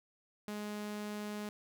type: tone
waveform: sawtooth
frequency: 208.9 Hz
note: G#3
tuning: 10 cents sharp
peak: -35 dBFS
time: 0.48-1.49 s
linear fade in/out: 0 ms
effects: none